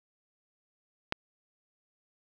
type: click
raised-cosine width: 0.3 ms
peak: -12 dBFS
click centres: 1.124 s
effects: none